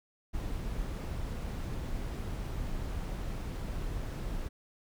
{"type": "noise", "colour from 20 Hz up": "brown", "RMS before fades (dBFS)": -36, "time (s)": [0.33, 4.49], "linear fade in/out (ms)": 20, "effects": []}